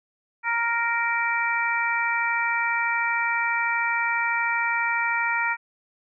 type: harmonic tone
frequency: 466.2 Hz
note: A#4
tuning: in tune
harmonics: 2 / 3 / 4 / 5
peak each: -27 / -27 / -27 / -27 dBFS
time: 0.43-5.57 s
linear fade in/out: 50 ms
effects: none